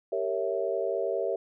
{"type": "chord", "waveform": "sine", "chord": "G diminished seventh", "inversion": "none", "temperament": "equal with one note detuned", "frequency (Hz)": [392, 461.6, 554.4, 659.3], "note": ["G4", "Bb4", "Db5", "Fb5"], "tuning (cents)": [0, -17, 0, 0], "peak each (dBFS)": -32, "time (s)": [0.12, 1.36], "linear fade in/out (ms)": 5, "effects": []}